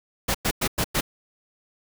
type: noise bursts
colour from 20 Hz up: pink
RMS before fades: -23 dBFS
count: 5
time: 0.28-1.01 s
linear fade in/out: 10 ms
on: 66 ms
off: 100 ms
effects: none